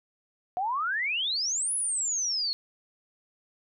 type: exponential two-way sweep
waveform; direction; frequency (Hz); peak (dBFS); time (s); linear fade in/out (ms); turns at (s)
sine; up then down; 705 to 10548 to 4257; -26; 0.57-2.53; 0; 1.74
effects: none